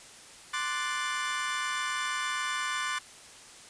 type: chord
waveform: 30% pulse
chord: D dominant seventh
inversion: third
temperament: equal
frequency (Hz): 1046.5 / 1174.7 / 1480 / 1760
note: C6 / D6 / F#6 / A6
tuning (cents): 0 / 0 / 0 / 0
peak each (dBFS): -33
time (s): 0.53-2.99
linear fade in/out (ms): 10
effects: white hiss -50 dBFS RMS until 3.69 s + resampled to 22050 Hz